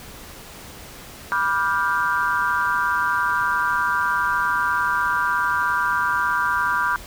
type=chord; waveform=sine; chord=G dominant seventh; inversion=first; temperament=just; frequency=980 / 1176 / 1411.2 / 1568 Hz; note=B5 / D6 / F6 / G6; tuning=-14 / +2 / +18 / 0 cents; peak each=-24 dBFS; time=1.32-6.96 s; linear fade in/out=0 ms; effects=pink hiss -40 dBFS RMS until 7.06 s